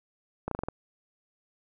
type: slowing click train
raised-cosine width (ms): 1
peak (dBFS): -17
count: 6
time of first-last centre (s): 0.48-0.686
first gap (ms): 33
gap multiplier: 1.11
effects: none